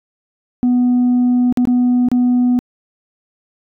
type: tone with dropouts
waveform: sine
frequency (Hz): 246.9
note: B3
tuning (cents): 0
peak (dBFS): -8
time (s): 0.63-2.59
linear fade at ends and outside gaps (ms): 0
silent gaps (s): 1.525-1.573 / 1.653-1.673 / 2.086-2.116
effects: tanh soft clip ceiling -9 dBFS